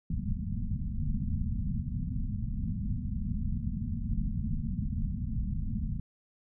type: low-pass noise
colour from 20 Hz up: pink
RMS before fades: -32 dBFS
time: 0.1-6 s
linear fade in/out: 2 ms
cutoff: 240 Hz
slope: 96 dB/octave
effects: none